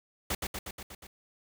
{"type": "noise with echo", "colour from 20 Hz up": "pink", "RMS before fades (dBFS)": -31, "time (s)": [0.3, 0.35], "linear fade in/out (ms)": 5, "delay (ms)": 120, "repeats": 6, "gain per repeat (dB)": -3, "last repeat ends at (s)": 1.07, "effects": []}